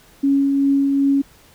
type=tone with tremolo; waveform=sine; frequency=277.2 Hz; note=C#4; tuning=in tune; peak=-12 dBFS; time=0.23-1.22 s; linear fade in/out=10 ms; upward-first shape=triangle; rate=2.6 Hz; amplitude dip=30%; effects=pink hiss -50 dBFS RMS until 1.54 s